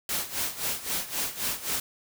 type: noise with tremolo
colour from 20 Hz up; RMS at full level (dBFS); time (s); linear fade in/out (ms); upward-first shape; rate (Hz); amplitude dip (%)
white; -28; 0.09-1.8; 2; sine; 3.8; 80
effects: none